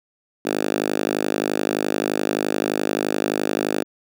5% pulse tone with high-pass filter, 51.6 Hz, G#1, 10 cents flat, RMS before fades -23 dBFS, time 0.45-3.84 s, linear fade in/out 5 ms, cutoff 290 Hz, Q 1.6, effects none

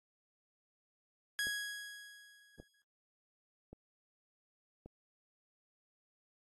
sawtooth tone with exponential decay, 1661.2 Hz, G#6, in tune, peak -29 dBFS, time 1.39-2.82 s, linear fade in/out 0 ms, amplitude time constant 310 ms
click train, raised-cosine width 2 ms, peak -37 dBFS, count 4, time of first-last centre 1.47-4.86 s, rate 0.885 Hz
effects AAC 32 kbps

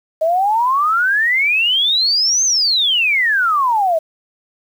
sine exponential two-way sweep, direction up then down, 622.3 to 6420 to 622.3 Hz, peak -12 dBFS, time 0.21-3.99 s, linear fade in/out 10 ms, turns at 2.44 s, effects 7-bit

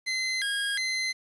25% pulse tone with vibrato, 1832 Hz, A#6, 31 cents flat, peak -23 dBFS, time 0.06-1.13 s, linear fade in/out 20 ms, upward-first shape square, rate 1.4 Hz, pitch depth 200 cents each way, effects resampled to 24000 Hz + 9-bit

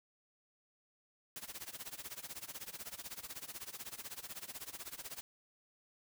white noise with tremolo, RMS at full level -44 dBFS, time 1.36-5.21 s, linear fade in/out 0 ms, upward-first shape sine, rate 16 Hz, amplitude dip 90%, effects none

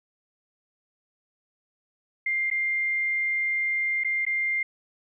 sine tone with dropouts, 2100 Hz, C7, 6 cents sharp, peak -23 dBFS, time 2.26-4.63 s, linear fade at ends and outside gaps 5 ms, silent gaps 2.502-2.512 / 4.037-4.046 / 4.252-4.265 s, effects none

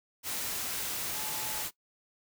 sine tone in noise, 862 Hz, A5, 36 cents flat, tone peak -45 dBFS, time 1.11-1.66 s, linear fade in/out 50 ms, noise white, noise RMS -35 dBFS, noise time 0.23-1.71 s, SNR -13 dB, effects noise-tail reverb RT60 0.1 s tail -19 dB re dry

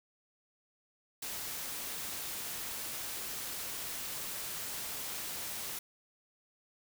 white noise, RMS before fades -40 dBFS, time 1.22-5.79 s, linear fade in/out 5 ms, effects none

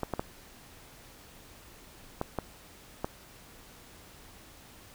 clicks, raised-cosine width 1 ms, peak -16 dBFS, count 6, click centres 0.033 / 0.137 / 0.195 / 2.214 / 2.387 / 3.045 s, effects pink hiss -53 dBFS RMS until 4.94 s

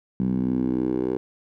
10% pulse tone with band-pass filter sweep, 63.3 Hz, B1, 43 cents sharp, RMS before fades -24 dBFS, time 0.2-1.17 s, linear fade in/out 0 ms, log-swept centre 190 to 410 Hz, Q 3.2, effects none

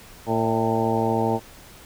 harmonic tone with a mistuned harmonic, 113 Hz, A2, 47 cents sharp, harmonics 1 / 2 / 3 / 4 / 5 / 6 / 7 / 8, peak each -28 / -26 / -28 / -26 / -31 / -30 / -27 / -28 dBFS, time 0.26-1.4 s, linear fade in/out 50 ms, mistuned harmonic 6, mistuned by -62 cents, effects pink hiss -46 dBFS RMS until 1.85 s

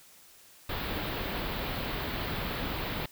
pink band-stop noise, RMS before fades -34 dBFS, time 0.69-3.06 s, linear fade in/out 5 ms, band 4400 to 14000 Hz, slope 48 dB/octave, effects white hiss -56 dBFS RMS until 3.11 s

